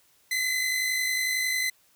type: tone pair together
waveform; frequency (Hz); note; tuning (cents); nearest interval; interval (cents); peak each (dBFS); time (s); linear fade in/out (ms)
sawtooth; 1985 / 2036; B6 / C7; +8 / -48; unison; 44; -30 / -22; 0.31-1.7; 5
effects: white hiss -63 dBFS RMS until 1.95 s